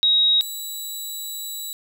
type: tone pair in turn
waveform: sine / 15% pulse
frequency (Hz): 3800 / 3918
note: A#7 / B7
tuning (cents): +33 / -15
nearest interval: minor second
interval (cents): 52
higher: second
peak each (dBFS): -14 / -22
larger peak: first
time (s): 0.03-0.41 / 0.41-1.73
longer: second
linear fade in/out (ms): 0
effects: none